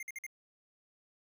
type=tone bursts; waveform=square; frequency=2111 Hz; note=C7; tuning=15 cents sharp; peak=-40 dBFS; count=4; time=0-0.265 s; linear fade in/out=2 ms; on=28 ms; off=51 ms; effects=none